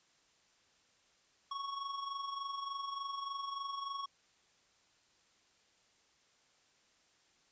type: tone with amplitude modulation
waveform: square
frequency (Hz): 1108.7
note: C#6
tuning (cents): 0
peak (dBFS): -37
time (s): 1.51-4.06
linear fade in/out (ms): 5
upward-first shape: sine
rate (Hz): 23.4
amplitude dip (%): 55
effects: white hiss -70 dBFS RMS until 7.51 s + resampled to 16000 Hz